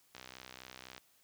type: click train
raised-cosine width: 0.2 ms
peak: -30 dBFS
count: 54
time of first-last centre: 0.15-0.979 s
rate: 63.9 Hz
effects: white hiss -69 dBFS RMS until 1.23 s + high-pass 60 Hz 12 dB/octave